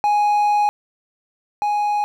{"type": "tone pair in turn", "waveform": "triangle", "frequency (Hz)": [830.6, 830.6], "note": ["G#5", "G#5"], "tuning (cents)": [0, 0], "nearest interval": "unison", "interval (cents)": 0, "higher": "neither", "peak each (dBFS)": [-12, -15], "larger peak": "first", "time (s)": [[0.04, 0.69], [1.62, 2.04]], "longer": "first", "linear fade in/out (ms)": 0, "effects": []}